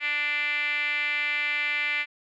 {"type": "tone with band-pass filter", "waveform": "5% pulse", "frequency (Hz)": 293.7, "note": "D4", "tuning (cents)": 0, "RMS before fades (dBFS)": -27, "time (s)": [0, 2.06], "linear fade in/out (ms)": 50, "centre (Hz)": 2200, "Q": 5.6, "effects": ["resampled to 16000 Hz"]}